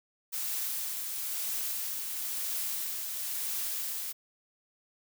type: noise with tremolo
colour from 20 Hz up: blue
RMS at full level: -33 dBFS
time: 0.32-4.13 s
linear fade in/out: 20 ms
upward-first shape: triangle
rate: 1 Hz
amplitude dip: 35%
effects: none